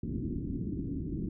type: low-pass noise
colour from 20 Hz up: white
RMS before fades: -35 dBFS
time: 0.03-1.29 s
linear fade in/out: 5 ms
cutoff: 330 Hz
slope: 48 dB/octave
effects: none